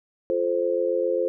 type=chord; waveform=sine; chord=F major; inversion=none; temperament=just; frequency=349.2 / 436.5 / 523.8 Hz; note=F4 / A4 / C5; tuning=0 / -14 / +2 cents; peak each=-27 / -27 / -23 dBFS; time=0.3-1.28 s; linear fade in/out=0 ms; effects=none